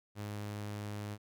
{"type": "tone", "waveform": "sawtooth", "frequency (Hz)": 103.83, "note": "G#2", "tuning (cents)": 0, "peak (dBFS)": -35, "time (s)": [0.15, 1.18], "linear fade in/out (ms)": 50, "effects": []}